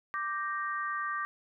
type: chord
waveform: sine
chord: G minor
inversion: second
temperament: equal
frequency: 1174.7 / 1568 / 1864.7 Hz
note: D6 / G6 / Bb6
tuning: 0 / 0 / 0 cents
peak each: -33 / -38 / -38 dBFS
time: 0.14-1.25 s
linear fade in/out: 0 ms
effects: none